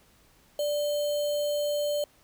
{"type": "tone with sample-and-hold", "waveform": "sine", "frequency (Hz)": 587.3, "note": "D5", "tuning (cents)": 0, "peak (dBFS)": -25, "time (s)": [0.59, 2.04], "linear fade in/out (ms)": 2, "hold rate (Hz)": 3675, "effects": ["pink hiss -61 dBFS RMS until 2.23 s"]}